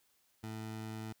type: tone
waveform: 20% pulse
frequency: 110 Hz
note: A2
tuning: in tune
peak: -36 dBFS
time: 0.43-1.13 s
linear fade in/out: 10 ms
effects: white hiss -73 dBFS RMS until 1.2 s